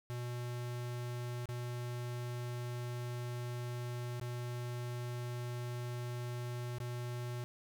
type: tone with dropouts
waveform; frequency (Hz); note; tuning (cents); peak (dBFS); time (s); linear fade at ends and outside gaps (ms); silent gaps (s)
square; 121.7; B2; -25; -39; 0.1-7.44; 0; 1.456-1.489 / 4.198-4.213 / 6.784-6.802
effects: none